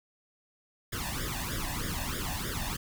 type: noise with flanger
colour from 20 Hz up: pink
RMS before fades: -34 dBFS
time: 0.92-2.77 s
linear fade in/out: 10 ms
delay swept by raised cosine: 0.57 to 1.15 ms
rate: 3.2 Hz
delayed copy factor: +0.95
effects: none